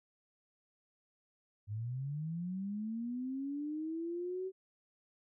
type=linear sweep; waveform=sine; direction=up; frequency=100 to 382.2 Hz; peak=-36 dBFS; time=1.67-4.52 s; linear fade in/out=50 ms; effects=none